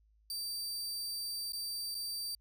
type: tone with dropouts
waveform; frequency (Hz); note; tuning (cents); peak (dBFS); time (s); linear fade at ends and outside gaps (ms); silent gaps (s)
sawtooth; 4654; D8; -17; -34; 0.3-2.35; 2; 1.522-1.532 / 1.946-1.95
effects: added 53 Hz sine -65 dBFS peak until 2.4 s